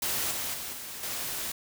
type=noise with level steps; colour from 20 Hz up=white; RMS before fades=-30 / -33 / -37 / -40 / -34 dBFS; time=0.02-1.52 s; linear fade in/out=5 ms; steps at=0.31 / 0.54 / 0.73 / 1.03 s; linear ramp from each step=2 ms; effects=none